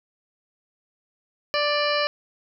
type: harmonic tone with a mistuned harmonic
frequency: 587.3 Hz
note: D5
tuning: in tune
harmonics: 1 / 2 / 3 / 4 / 5 / 7 / 8 / 9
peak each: -24 / -27 / -29 / -30 / -31 / -32 / -33 / -34 dBFS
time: 1.54-2.07 s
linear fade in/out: 0 ms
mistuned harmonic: 4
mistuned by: +19 cents
effects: none